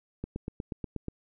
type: click train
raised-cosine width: 3 ms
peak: -21 dBFS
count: 8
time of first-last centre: 0.24-1.083 s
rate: 8.3 Hz
effects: none